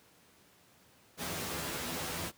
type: noise with comb filter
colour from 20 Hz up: pink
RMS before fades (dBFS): -37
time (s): 1.17-2.32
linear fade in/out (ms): 50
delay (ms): 12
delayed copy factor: +0.7
effects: pink hiss -63 dBFS RMS until 2.37 s + high-pass 100 Hz 12 dB/octave